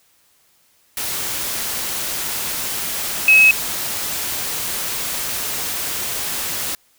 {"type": "tone in noise", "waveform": "sine", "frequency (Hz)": 2567, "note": "E7", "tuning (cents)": -47, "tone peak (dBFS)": -7, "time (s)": [3.28, 3.51], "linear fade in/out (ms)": 2, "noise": "white", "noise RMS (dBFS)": -24, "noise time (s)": [0.97, 6.75], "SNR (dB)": 14, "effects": ["white hiss -58 dBFS RMS until 6.98 s"]}